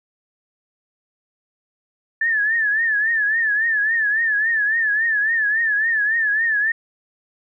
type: tone with vibrato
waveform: sine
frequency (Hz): 1754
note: A6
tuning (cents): -6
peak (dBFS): -16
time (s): 2.21-6.72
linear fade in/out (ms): 5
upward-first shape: triangle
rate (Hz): 3.6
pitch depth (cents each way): 120
effects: none